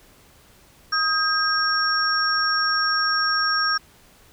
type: tone cluster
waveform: sine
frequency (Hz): 1257 / 1607 / 5520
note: D#6 / G6 / F8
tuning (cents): +17 / +43 / -21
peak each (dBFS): -23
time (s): 0.92-3.78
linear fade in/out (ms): 10
effects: pink hiss -53 dBFS RMS until 4.32 s